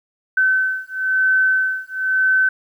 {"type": "beating tone pair", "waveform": "sine", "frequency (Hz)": [1527, 1528], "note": ["G6", "G6"], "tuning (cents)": [-46, -45], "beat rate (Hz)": 1, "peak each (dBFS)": -18, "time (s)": [0.37, 2.49], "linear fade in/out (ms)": 5, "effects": ["9-bit"]}